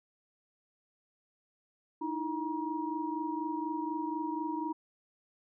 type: tone cluster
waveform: sine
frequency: 305.7 / 329.8 / 951 Hz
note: D#4 / E4 / A#5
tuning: -30 / +1 / +34 cents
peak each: -36 / -38 / -36 dBFS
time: 2.01-4.73 s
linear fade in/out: 10 ms
effects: none